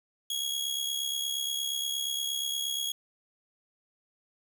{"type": "tone with amplitude modulation", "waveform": "sawtooth", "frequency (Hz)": 3315, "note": "G#7", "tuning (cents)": -4, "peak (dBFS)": -24, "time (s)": [0.3, 2.92], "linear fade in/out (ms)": 5, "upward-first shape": "sine", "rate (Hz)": 68.5, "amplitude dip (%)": 60, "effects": ["9-bit"]}